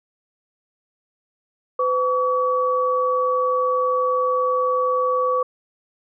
sine tone pair together, 506.5 / 1137 Hz, B4 / C#6, +44 / +44 cents, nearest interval octave + major second, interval 1400 cents, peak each -20 dBFS, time 1.79-5.43 s, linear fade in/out 5 ms, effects none

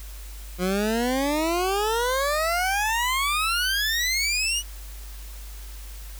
20% pulse exponential sweep, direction up, 176.4 to 2960 Hz, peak -17 dBFS, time 0.58-4.63 s, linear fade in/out 50 ms, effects added 50 Hz sine -36 dBFS peak until 6.19 s + white hiss -46 dBFS RMS until 6.19 s

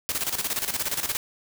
white noise with tremolo, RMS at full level -26 dBFS, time 0.09-1.17 s, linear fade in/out 0 ms, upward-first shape square, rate 17 Hz, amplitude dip 70%, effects none

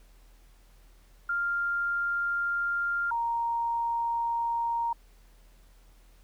sine tone pair in turn, 1396.9 / 932.3 Hz, F6 / A#5, 0 / 0 cents, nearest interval perfect fifth, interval 700 cents, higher first, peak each -26 dBFS, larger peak neither, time 1.29-3.11 / 3.11-4.93 s, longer neither, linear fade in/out 5 ms, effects added 40 Hz sine -54 dBFS peak until 6.23 s + pink hiss -64 dBFS RMS until 6.23 s

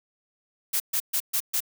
blue noise bursts, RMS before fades -25 dBFS, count 5, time 0.73-1.605 s, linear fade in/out 10 ms, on 71 ms, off 130 ms, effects none

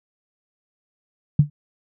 sine tone with exponential decay, 146.83 Hz, D3, in tune, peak -6 dBFS, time 1.39-1.5 s, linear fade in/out 5 ms, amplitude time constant 23 ms, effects none

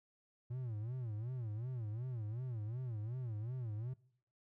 triangle tone with vibrato, 116.54 Hz, A#2, in tune, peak -37 dBFS, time 0.5-3.94 s, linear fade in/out 10 ms, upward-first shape sine, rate 2.7 Hz, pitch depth 190 cents each way, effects noise-tail reverb RT60 0.7 s tail -23 dB re dry

